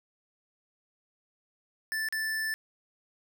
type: tone with dropouts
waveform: square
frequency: 1760 Hz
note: A6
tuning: in tune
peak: -30 dBFS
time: 1.92-2.54 s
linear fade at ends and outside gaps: 0 ms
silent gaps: 2.087-2.125 s
effects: none